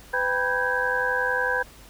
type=tone cluster; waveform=sine; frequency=504 / 791 / 979 / 1552 / 1643 Hz; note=B4 / G5 / B5 / G6 / G#6; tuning=+35 / +15 / -15 / -18 / -19 cents; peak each=-28 / -34 / -29 / -26 / -27 dBFS; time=0.13-1.63 s; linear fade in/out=10 ms; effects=added 50 Hz sine -49 dBFS peak until 1.89 s + pink hiss -49 dBFS RMS until 1.89 s